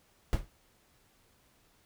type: noise with exponential decay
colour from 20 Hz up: brown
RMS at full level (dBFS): -22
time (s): 0.33-0.49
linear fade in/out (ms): 0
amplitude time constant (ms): 33
effects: pink hiss -67 dBFS RMS until 1.85 s